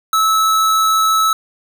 square tone, 1303 Hz, E6, 20 cents flat, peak -12 dBFS, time 0.13-1.33 s, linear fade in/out 2 ms, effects none

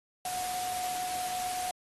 sine tone in noise, 731 Hz, F#5, 21 cents flat, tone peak -33 dBFS, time 0.25-1.71 s, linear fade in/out 2 ms, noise white, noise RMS -38 dBFS, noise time 0.25-1.71 s, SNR +2 dB, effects AAC 32 kbps

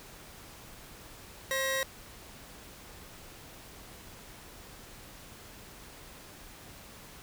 sawtooth tone pair together, 532 / 1902.4 Hz, C5 / A#6, +29 / +35 cents, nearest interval octave + minor seventh, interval 2206 cents, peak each -28 dBFS, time 1.51-1.83 s, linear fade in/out 0 ms, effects pink hiss -50 dBFS RMS until 7.22 s

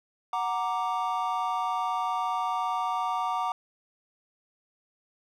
triangle chord, Gb augmented, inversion none, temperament equal, 740 / 932.3 / 1174.7 Hz, Gb5 / Bb5 / D6, 0 / 0 / 0 cents, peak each -29 dBFS, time 0.33-3.52 s, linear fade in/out 2 ms, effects none

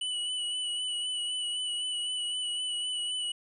square tone with vibrato, 2960 Hz, F#7, in tune, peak -31 dBFS, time 0.01-3.32 s, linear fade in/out 5 ms, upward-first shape sine, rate 3.9 Hz, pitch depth 26 cents each way, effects resampled to 24000 Hz

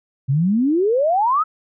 sine exponential sweep, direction up, 127.4 to 1328 Hz, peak -14 dBFS, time 0.28-1.44 s, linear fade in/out 20 ms, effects none

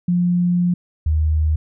sine tone pair in turn, 176.5 / 77.65 Hz, F3 / D#2, +19 / -3 cents, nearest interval octave + major second, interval 1422 cents, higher first, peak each -14 dBFS, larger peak neither, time 0.08-0.74 / 1.06-1.56 s, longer first, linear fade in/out 5 ms, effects none

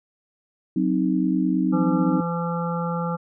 sine chord, C diminished, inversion second, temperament equal, 185 / 261.6 / 311.1 Hz, Gb3 / C4 / Eb4, 0 / 0 / 0 cents, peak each -23 dBFS, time 0.76-2.21 s, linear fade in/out 5 ms
harmonic tone, 170 Hz, F3, 46 cents flat, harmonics 1 / 3 / 5 / 7 / 8, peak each -25 / -30 / -32 / -33 / -34 dBFS, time 1.72-3.17 s, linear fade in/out 20 ms
effects none

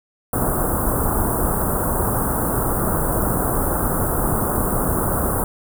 pink band-stop noise, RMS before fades -20 dBFS, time 0.33-5.44 s, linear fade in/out 2 ms, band 1400 to 9100 Hz, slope 48 dB/octave, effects none

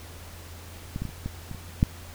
clicks, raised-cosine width 5 ms, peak -18 / -17 / -21 / -28 / -18 / -23 / -27 / -6 dBFS, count 8, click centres 0.961 / 1.02 / 1.053 / 1.091 / 1.26 / 1.513 / 1.547 / 1.829 s, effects added 85 Hz sine -43 dBFS peak until 2.14 s + pink hiss -46 dBFS RMS until 2.14 s

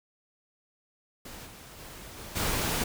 pink noise with level steps, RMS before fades -44 / -48 / -45 / -43 / -29 dBFS, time 1.25-2.84 s, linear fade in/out 5 ms, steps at 1.45 / 1.78 / 2.17 / 2.35 s, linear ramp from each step 20 ms, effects none

